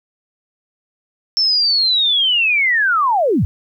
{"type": "linear sweep", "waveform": "sine", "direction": "down", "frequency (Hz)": [5390, 65.8], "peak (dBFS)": -12, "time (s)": [1.37, 3.45], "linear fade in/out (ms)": 0, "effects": ["9-bit"]}